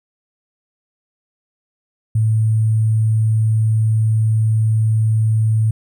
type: tone with sample-and-hold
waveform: sine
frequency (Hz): 110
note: A2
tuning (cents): 0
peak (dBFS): -12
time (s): 2.15-5.71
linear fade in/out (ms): 5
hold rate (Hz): 8820
effects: none